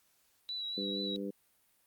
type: tone with vibrato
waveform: sine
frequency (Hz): 3924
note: B7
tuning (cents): -12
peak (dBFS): -36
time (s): 0.49-1.16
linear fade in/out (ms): 0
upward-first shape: triangle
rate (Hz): 4.3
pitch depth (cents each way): 33
type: harmonic tone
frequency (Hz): 99.5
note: G2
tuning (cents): +26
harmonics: 2 / 3 / 4 / 5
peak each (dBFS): -39 / -41 / -42 / -43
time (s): 0.77-1.31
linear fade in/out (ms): 10
effects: white hiss -71 dBFS RMS until 1.86 s + Opus 48 kbps